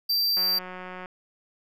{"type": "tone", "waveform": "square", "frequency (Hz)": 4694, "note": "D8", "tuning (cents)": -2, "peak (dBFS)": -22, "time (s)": [0.09, 0.59], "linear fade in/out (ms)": 10}
{"type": "click train", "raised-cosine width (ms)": 0.5, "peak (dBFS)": -24, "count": 127, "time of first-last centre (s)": [0.37, 1.059], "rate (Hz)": 183}
{"effects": []}